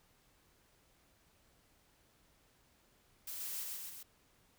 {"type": "noise with echo", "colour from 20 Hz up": "blue", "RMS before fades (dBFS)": -44, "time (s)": [3.27, 3.64], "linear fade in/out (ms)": 5, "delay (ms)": 130, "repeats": 3, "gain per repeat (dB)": -2, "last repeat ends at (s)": 4.03, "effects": ["pink hiss -70 dBFS RMS until 4.58 s"]}